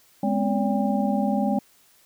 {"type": "tone cluster", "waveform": "sine", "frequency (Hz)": [206.6, 246.5, 267.3, 571, 799], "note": ["G#3", "B3", "C4", "D5", "G5"], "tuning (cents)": [-9, -3, 37, -49, 33], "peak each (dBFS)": [-23, -28, -29, -29, -28], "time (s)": [0.23, 1.59], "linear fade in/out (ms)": 5, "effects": ["white hiss -58 dBFS RMS until 2.05 s"]}